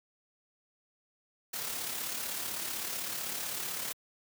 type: noise with amplitude modulation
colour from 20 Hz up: white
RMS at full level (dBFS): -35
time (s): 1.53-3.93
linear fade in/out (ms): 10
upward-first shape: sine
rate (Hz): 35.8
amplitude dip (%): 40
effects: high-pass 100 Hz 12 dB/octave